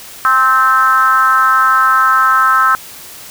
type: tone with frequency modulation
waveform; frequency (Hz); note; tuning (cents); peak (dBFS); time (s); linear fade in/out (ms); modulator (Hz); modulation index
sine; 1303; E6; -20; -7; 0.25-2.75; 0; 251; 0.97
effects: white hiss -33 dBFS RMS until 3.3 s